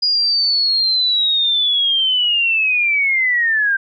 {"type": "linear sweep", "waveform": "sine", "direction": "down", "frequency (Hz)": [4907, 1568], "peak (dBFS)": -13, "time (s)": [0.02, 3.77], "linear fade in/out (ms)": 10, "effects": []}